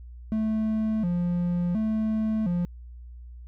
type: tone with vibrato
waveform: triangle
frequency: 195.7 Hz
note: G3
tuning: 3 cents flat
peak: -21 dBFS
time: 0.32-2.65 s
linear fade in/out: 0 ms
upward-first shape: square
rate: 0.7 Hz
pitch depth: 190 cents each way
effects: added 60 Hz sine -40 dBFS peak until 3.47 s